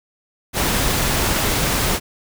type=noise; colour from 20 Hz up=pink; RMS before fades=-19 dBFS; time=0.53-2 s; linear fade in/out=50 ms; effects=none